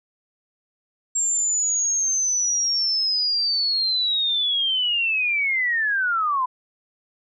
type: linear sweep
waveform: sine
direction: down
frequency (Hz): 7459 to 987.8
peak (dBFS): -19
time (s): 1.15-6.46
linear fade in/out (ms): 10
effects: none